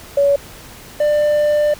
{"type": "tone pair in turn", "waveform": ["sine", "triangle"], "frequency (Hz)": [565, 594.9], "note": ["C#5", "D5"], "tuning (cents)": [33, 22], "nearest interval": "minor second", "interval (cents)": 89, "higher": "second", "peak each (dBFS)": -10, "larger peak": "neither", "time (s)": [[0.17, 0.36], [1, 1.74]], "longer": "second", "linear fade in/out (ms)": 5, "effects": ["pink hiss -38 dBFS RMS until 1.79 s"]}